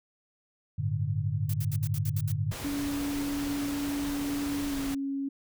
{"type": "chord", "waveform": "sine", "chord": "G suspended second", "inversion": "none", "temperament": "just", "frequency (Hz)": [98, 110.25, 147], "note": ["G2", "A2", "D3"], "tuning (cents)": [0, 4, 2], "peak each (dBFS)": [-31, -31, -31], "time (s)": [0.78, 2.52], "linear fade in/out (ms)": 10}
{"type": "noise bursts", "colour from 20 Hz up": "blue", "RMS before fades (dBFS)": -40, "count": 8, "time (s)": [1.49, 2.322], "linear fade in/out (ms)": 5, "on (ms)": 48, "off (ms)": 64}
{"type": "noise", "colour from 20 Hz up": "pink", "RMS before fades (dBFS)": -38, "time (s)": [2.51, 4.95], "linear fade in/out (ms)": 10}
{"type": "tone with pitch glide", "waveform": "sine", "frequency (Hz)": [285, 275.5], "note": ["C#4", "C#4"], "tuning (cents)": [48, -11], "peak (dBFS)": -29, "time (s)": [2.64, 5.29], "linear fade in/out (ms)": 10, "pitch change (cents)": -59, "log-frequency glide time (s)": [4.69, 4.76]}
{"effects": []}